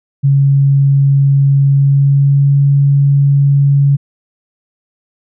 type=tone with pitch glide; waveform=sine; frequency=138.8 to 140.41 Hz; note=C#3 to C#3; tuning=+3 to +23 cents; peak=-6 dBFS; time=0.23-3.97 s; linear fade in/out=20 ms; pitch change=+20 cents; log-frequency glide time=1.68-2.57 s; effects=none